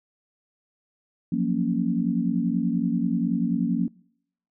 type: chord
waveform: sine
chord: Gb major seventh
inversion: third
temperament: equal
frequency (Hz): 174.61 / 185 / 233.1 / 277.2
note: F3 / Gb3 / Bb3 / Db4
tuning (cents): 0 / 0 / 0 / 0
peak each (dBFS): -27 / -28 / -25 / -28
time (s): 1.32-3.88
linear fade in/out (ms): 5
effects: noise-tail reverb RT60 0.7 s tail -25 dB re dry